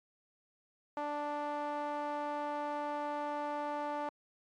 sawtooth tone with band-pass filter, 293.7 Hz, D4, in tune, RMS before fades -37 dBFS, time 0.97-4.09 s, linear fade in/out 2 ms, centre 840 Hz, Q 2.4, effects MP3 48 kbps

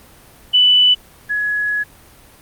sine tone pair in turn, 2983 / 1683.9 Hz, F#7 / G#6, +13 / +23 cents, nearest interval minor seventh, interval 990 cents, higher first, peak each -8 / -16 dBFS, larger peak first, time 0.53-0.95 / 1.29-1.84 s, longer second, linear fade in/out 20 ms, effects pink hiss -45 dBFS RMS until 2.41 s + Opus 32 kbps

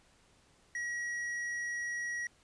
triangle tone with hard clipping, 1911 Hz, A#6, 43 cents sharp, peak -36 dBFS, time 0.75-2.27 s, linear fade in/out 2 ms, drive 10 dB, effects pink hiss -66 dBFS RMS until 2.43 s + resampled to 22050 Hz

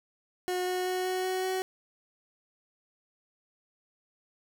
30% pulse tone with pitch steps, 363.1 / 365.4 / 367.7 / 370.1 / 372.4 / 374.8 Hz, F#4 / F#4 / F#4 / F#4 / F#4 / F#4, -33 / -22 / -11 / 0 / +11 / +22 cents, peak -26 dBFS, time 0.48-1.62 s, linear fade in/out 0 ms, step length 190 ms, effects none

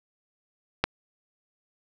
click, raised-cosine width 0.3 ms, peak -5 dBFS, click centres 0.84 s, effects none

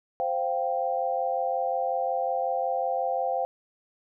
sine chord, C suspended fourth, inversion none, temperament equal, 523.3 / 698.5 / 784 Hz, C5 / F5 / G5, 0 / 0 / 0 cents, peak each -29 dBFS, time 0.2-3.45 s, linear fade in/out 0 ms, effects none

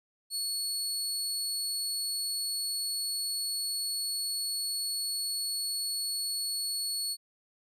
25% pulse tone, 4391 Hz, C#8, 17 cents flat, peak -26 dBFS, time 0.3-7.17 s, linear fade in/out 50 ms, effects none

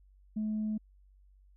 sine tone, 214.9 Hz, A3, 41 cents flat, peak -29 dBFS, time 0.36-0.78 s, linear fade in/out 10 ms, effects tanh soft clip ceiling -27 dBFS + added 48 Hz sine -58 dBFS peak until 1.56 s

